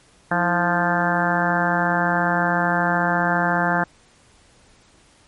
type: harmonic tone with a mistuned harmonic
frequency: 174.61 Hz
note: F3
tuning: in tune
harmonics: 1 / 2 / 3 / 4 / 5 / 6 / 7 / 8 / 9 / 10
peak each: -24 / -29 / -29 / -24 / -25 / -29 / -30 / -28 / -24 / -28 dBFS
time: 0.31-3.84 s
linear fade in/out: 5 ms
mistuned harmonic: 2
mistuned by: -86 cents
effects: pink hiss -54 dBFS RMS until 5.27 s + MP3 48 kbps